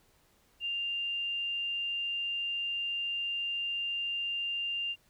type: tone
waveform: sine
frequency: 2794 Hz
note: F7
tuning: in tune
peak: -31 dBFS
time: 0.6-4.96 s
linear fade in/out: 50 ms
effects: pink hiss -67 dBFS RMS until 5.09 s